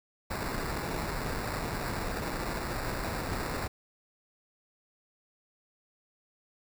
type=noise with sample-and-hold; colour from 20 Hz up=pink; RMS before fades=-34 dBFS; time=0.3-3.68 s; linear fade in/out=10 ms; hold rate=3150 Hz; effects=none